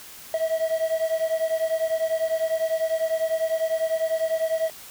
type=beating tone pair; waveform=triangle; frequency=643 / 653 Hz; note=E5 / E5; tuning=-43 / -17 cents; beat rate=10 Hz; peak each=-22 / -24 dBFS; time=0.34-4.7 s; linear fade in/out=2 ms; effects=white hiss -43 dBFS RMS until 4.9 s